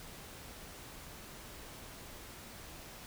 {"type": "silence", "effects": ["pink hiss -50 dBFS RMS until 3.06 s"]}